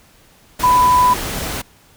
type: tone in noise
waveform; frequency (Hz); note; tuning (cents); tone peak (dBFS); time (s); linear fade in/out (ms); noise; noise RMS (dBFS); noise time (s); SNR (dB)
sine; 996; B5; +14; -9; 0.63-1.14; 10; pink; -24; 0.59-1.62; +12
effects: pink hiss -50 dBFS RMS until 1.96 s